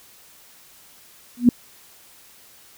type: tone with exponential growth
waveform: sine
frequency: 242.2 Hz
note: B3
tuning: 34 cents flat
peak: -5 dBFS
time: 1.37-1.49 s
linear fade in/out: 2 ms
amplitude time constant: 26 ms
effects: white hiss -50 dBFS RMS until 2.77 s